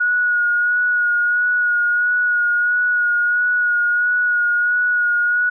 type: tone with vibrato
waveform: sine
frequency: 1451 Hz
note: F#6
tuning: 34 cents flat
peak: -14 dBFS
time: 0-5.5 s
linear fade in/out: 10 ms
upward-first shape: sine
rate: 1.5 Hz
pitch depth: 20 cents each way
effects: none